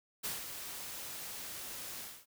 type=noise with ADSR envelope; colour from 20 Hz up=white; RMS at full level=-37 dBFS; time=0.23-2.26 s; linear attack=20 ms; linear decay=160 ms; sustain=-7 dB; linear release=260 ms; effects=none